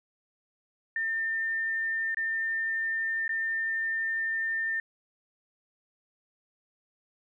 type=tone with dropouts; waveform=sine; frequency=1803 Hz; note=A6; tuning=42 cents sharp; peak=-27 dBFS; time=0.96-4.8 s; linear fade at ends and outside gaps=2 ms; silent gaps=2.146-2.17 / 3.279-3.292 s; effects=none